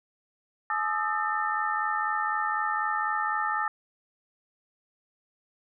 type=tone cluster; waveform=sine; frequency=854 / 1226 / 1310 / 1795 Hz; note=G#5 / D#6 / E6 / A6; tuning=+48 / -26 / -11 / +34 cents; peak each=-31 dBFS; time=0.7-3.68 s; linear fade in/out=2 ms; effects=none